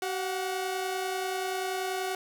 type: tone pair together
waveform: sawtooth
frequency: 379.6 / 728.9 Hz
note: F#4 / F#5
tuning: +44 / -26 cents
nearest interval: major seventh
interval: 1130 cents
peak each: -28 / -30 dBFS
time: 0.02-2.15 s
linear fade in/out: 2 ms
effects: none

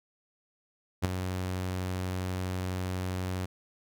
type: tone with ADSR envelope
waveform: sawtooth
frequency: 92.2 Hz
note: F#2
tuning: 6 cents flat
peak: -18 dBFS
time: 1.02-3.46 s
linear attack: 27 ms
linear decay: 14 ms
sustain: -9 dB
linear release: 10 ms
effects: none

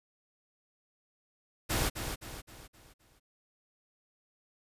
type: noise with echo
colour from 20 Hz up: pink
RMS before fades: -30 dBFS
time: 1.69-1.9 s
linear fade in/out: 20 ms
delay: 260 ms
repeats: 5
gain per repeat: -7 dB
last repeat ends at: 3.2 s
effects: resampled to 32000 Hz

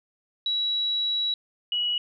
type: tone pair in turn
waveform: sine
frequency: 3900 / 2922 Hz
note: B7 / F#7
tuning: -23 / -22 cents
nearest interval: perfect fourth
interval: 499 cents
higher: first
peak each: -23 dBFS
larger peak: neither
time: 0.46-1.34 / 1.72-1.98 s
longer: first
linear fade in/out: 2 ms
effects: none

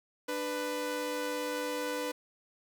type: tone pair together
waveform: sawtooth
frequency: 297.1 / 496.2 Hz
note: D4 / B4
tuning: +20 / +8 cents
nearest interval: major sixth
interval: 888 cents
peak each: -34 / -30 dBFS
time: 0.28-2.12 s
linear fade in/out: 10 ms
effects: 10-bit

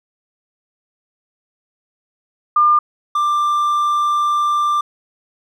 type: tone pair in turn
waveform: sine / triangle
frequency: 1200 / 1184.8 Hz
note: D6 / D6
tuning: +37 / +15 cents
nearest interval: unison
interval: 22 cents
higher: first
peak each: -9 / -12 dBFS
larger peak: first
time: 2.56-2.79 / 3.15-4.81 s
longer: second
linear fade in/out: 5 ms
effects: none

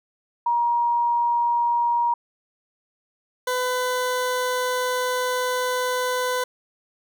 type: tone pair in turn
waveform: sine / 20% pulse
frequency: 948 / 502.2 Hz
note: A#5 / B4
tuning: +29 / +29 cents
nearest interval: major seventh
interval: 1100 cents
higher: first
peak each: -18 / -17 dBFS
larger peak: second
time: 0.46-2.14 / 3.47-6.44 s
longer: second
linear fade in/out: 5 ms
effects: none

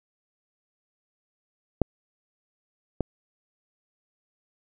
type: clicks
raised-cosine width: 2 ms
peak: -6 / -11 dBFS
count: 2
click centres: 1.817 / 3.007 s
effects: none

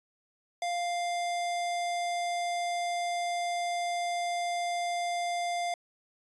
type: tone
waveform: square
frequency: 698.5 Hz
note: F5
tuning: in tune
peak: -30 dBFS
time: 0.62-5.74 s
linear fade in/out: 2 ms
effects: resampled to 22050 Hz

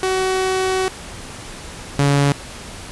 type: tone pair in turn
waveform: sawtooth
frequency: 376 / 141.7 Hz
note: F#4 / C#3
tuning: +28 / +38 cents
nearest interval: octave + perfect fourth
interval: 1690 cents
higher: first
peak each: -13 / -9 dBFS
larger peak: second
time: 0.03-0.88 / 1.99-2.32 s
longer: first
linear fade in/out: 0 ms
effects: pink hiss -34 dBFS RMS until 2.91 s + resampled to 24000 Hz

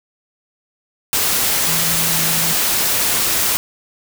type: tone in noise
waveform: sine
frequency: 164.81 Hz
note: E3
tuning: in tune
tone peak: -26 dBFS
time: 1.67-2.53 s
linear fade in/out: 0 ms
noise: white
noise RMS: -17 dBFS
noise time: 1.13-3.57 s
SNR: -12 dB
effects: none

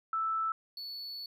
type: tone pair in turn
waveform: sine / triangle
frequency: 1318.5 / 4435 Hz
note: E6 / C#8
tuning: 0 / 0 cents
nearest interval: octave + major sixth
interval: 2100 cents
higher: second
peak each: -29 / -38 dBFS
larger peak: first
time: 0.13-0.52 / 0.77-1.26 s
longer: second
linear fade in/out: 2 ms
effects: none

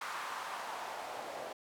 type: noise with band-pass filter sweep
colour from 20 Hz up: white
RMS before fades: -42 dBFS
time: 0.01-1.53 s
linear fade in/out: 5 ms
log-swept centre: 1200 to 610 Hz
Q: 2.3
effects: none

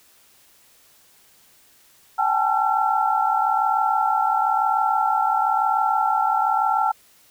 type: tone cluster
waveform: sine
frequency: 772 / 838 / 879 / 1355 Hz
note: G5 / G#5 / A5 / E6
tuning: -27 / +15 / -2 / +47 cents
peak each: -23 dBFS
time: 2.18-6.92 s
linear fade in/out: 10 ms
effects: white hiss -55 dBFS RMS until 7.3 s

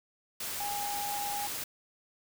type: tone in noise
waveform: sine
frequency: 818 Hz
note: G#5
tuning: 26 cents flat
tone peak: -34 dBFS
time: 0.6-1.47 s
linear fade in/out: 5 ms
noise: white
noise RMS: -37 dBFS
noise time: 0.4-1.64 s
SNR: 0 dB
effects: none

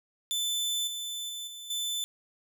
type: tone with level steps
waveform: sawtooth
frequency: 3520 Hz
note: A7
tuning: in tune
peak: -25 / -31 / -33 / -38 / -27 dBFS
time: 0.31-2.04 s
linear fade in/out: 0 ms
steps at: 0.87 / 1.29 / 1.47 / 1.7 s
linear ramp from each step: 5 ms
effects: none

